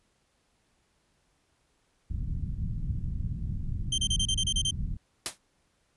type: low-pass noise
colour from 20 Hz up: pink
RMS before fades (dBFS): -32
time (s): 2.1-4.97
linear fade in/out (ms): 10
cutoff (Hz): 170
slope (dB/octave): 24
type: tone bursts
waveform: sawtooth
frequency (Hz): 3136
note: G7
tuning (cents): 0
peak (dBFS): -22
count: 9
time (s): 3.92-4.709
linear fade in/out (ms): 5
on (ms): 61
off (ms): 30
type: noise with exponential decay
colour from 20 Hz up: white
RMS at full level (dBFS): -26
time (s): 5.26-5.38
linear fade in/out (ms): 0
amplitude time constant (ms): 24
effects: pink hiss -71 dBFS RMS until 5.96 s + resampled to 24000 Hz